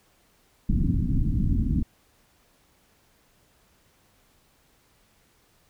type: low-pass noise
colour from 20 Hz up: pink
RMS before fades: -23 dBFS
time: 0.69-1.83 s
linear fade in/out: 5 ms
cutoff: 280 Hz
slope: 48 dB/octave
effects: pink hiss -63 dBFS RMS until 5.69 s